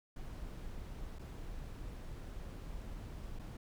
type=noise with dropouts; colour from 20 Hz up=brown; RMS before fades=-45 dBFS; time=0.16-3.57 s; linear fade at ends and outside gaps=5 ms; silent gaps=1.187-1.192 / 3.39-3.394 s; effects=none